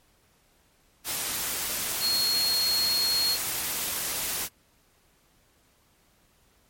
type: tone in noise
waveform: sine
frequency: 4292 Hz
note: C8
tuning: 43 cents sharp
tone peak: -23 dBFS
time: 2-3.38 s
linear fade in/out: 50 ms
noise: white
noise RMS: -30 dBFS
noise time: 1.04-4.49 s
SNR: +4 dB
effects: pink hiss -64 dBFS RMS until 6.69 s + MP3 64 kbps